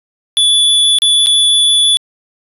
square tone with dropouts, 3449 Hz, A7, 35 cents flat, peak -8 dBFS, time 0.37-1.97 s, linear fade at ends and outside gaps 0 ms, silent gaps 0.986-1.02 / 1.261-1.269 s, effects resampled to 32000 Hz

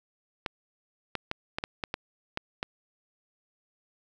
clicks, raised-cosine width 0.3 ms, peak -14 dBFS, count 9, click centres 0.462 / 1.153 / 1.314 / 1.585 / 1.639 / 1.838 / 1.941 / 2.374 / 2.629 s, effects 9-bit

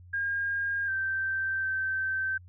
sine tone with pitch steps, 1617 / 1561 / 1550 Hz, G#6 / G6 / G6, -47 / -8 / -20 cents, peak -27 dBFS, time 0.13-2.38 s, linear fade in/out 10 ms, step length 750 ms, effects added 89 Hz sine -48 dBFS peak until 2.48 s

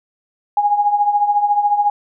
sine tone with tremolo, 824 Hz, G#5, 14 cents flat, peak -9 dBFS, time 0.57-1.9 s, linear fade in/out 2 ms, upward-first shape triangle, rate 14 Hz, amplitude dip 75%, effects none

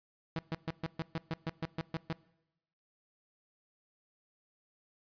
sawtooth tone bursts, 162.5 Hz, E3, 24 cents flat, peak -29 dBFS, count 12, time 0.36-2.126 s, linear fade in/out 0 ms, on 28 ms, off 130 ms, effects noise-tail reverb RT60 0.9 s tail -22 dB re dry + resampled to 11025 Hz

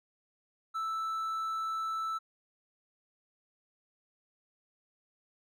triangle tone, 1318.5 Hz, E6, in tune, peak -30 dBFS, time 0.74-2.19 s, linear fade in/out 20 ms, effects none

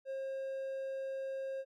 triangle tone, 536 Hz, C5, 42 cents sharp, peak -35 dBFS, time 0.05-1.65 s, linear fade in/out 50 ms, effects none

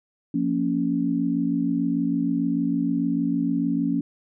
sine chord, Bb minor, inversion second, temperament just, 174.81 / 233.1 / 279.7 Hz, F3 / Bb3 / Db4, +2 / 0 / +16 cents, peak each -27 / -26 / -23 dBFS, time 0.34-4.01 s, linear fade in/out 5 ms, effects none

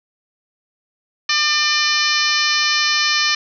harmonic tone, 599 Hz, D5, 34 cents sharp, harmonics 2 / 3 / 4 / 5 / 6 / 7 / 8 / 9 / 10, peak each -24 / -21 / -22 / -24 / -27 / -22 / -25 / -23 / -27 dBFS, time 1.29-3.35 s, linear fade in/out 5 ms, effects none

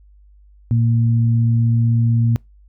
sine tone pair together, 116 / 231.7 Hz, A#2 / A#3, -8 / -10 cents, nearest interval octave, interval 1198 cents, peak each -13 / -22 dBFS, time 0.71-2.36 s, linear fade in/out 0 ms, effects noise-tail reverb RT60 0.2 s tail -25 dB re dry + added 50 Hz sine -45 dBFS peak until 2.68 s

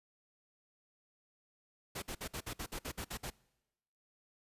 pink noise bursts, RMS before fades -41 dBFS, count 11, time 1.95-3.303 s, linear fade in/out 10 ms, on 73 ms, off 55 ms, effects noise-tail reverb RT60 1.0 s tail -24 dB re dry + resampled to 32000 Hz

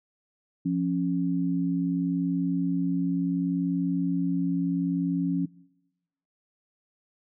sine tone pair together, 174.61 / 275.3 Hz, F3 / C#4, 0 / -12 cents, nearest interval minor sixth, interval 788 cents, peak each -26 dBFS, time 0.65-5.46 s, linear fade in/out 10 ms, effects noise-tail reverb RT60 1.0 s tail -23 dB re dry

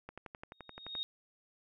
click train, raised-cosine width 0.5 ms, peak -30 dBFS, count 11, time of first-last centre 0.09-0.952 s, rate 11.6 Hz
sine tone with exponential growth, 3729 Hz, A#7, in tune, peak -33 dBFS, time 0.52-1.03 s, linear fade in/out 0 ms, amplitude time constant 110 ms
effects none

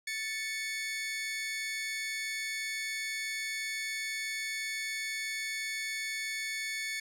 sawtooth tone pair together, 1760 / 2217 Hz, A6 / C#7, 0 / 0 cents, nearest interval major third, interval 400 cents, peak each -35 / -32 dBFS, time 0.07-7 s, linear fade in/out 5 ms, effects low-pass 12000 Hz 12 dB/octave

